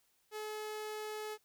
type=tone; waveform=sawtooth; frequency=427.7 Hz; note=A4; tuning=49 cents flat; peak=-36 dBFS; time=0.31-1.38 s; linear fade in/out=50 ms; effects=white hiss -74 dBFS RMS until 1.44 s